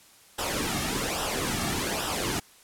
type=noise with flanger; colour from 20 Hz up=pink; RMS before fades=-29 dBFS; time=0.38-2.4 s; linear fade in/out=10 ms; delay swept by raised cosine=0.45 to 2.05 ms; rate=1.2 Hz; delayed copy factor=-0.65; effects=white hiss -55 dBFS RMS until 2.63 s + low-pass 12000 Hz 12 dB/octave